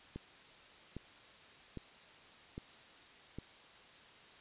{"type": "click train", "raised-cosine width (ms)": 3, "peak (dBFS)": -30, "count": 5, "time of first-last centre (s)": [0.16, 3.386], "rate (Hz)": 1.24, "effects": ["white hiss -58 dBFS RMS until 4.4 s", "resampled to 8000 Hz"]}